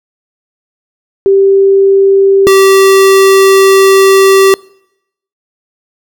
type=tone pair in turn; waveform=sine / square; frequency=391.4 / 387.6 Hz; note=G4 / G4; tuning=-3 / -20 cents; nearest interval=unison; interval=17 cents; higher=first; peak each=-3 dBFS; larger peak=neither; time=1.26-2.47 / 2.47-4.54 s; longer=second; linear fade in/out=0 ms; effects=noise-tail reverb RT60 0.8 s tail -25 dB re dry